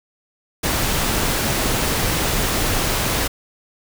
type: noise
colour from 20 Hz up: pink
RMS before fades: -20 dBFS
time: 0.63-3.28 s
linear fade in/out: 10 ms
effects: none